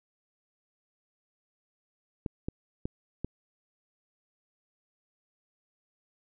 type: clicks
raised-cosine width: 3 ms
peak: -19 dBFS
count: 4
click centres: 2.262 / 2.485 / 2.855 / 3.246 s
effects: none